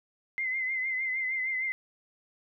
sine tone with vibrato, 2067 Hz, C7, 22 cents flat, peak -28 dBFS, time 0.38-1.72 s, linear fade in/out 0 ms, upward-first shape triangle, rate 6.5 Hz, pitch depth 55 cents each way, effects none

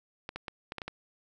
clicks, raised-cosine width 0.3 ms, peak -21 dBFS, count 7, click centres 0.291 / 0.36 / 0.482 / 0.721 / 0.783 / 0.818 / 0.88 s, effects none

